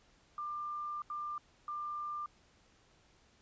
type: tone bursts at uneven times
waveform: sine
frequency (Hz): 1193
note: D6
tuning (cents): +27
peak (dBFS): -37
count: 3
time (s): 0.38-1.02 / 1.1-1.38 / 1.68-2.26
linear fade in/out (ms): 2
effects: pink hiss -67 dBFS RMS until 3.41 s + resampled to 16000 Hz